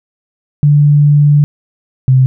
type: tone pair in turn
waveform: sine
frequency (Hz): 146.4 / 130.43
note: D3 / C3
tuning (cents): -5 / -5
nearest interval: major second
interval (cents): 200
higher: first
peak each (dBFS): -4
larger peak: neither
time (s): 0.63-1.44 / 2.08-2.26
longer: first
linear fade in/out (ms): 0
effects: none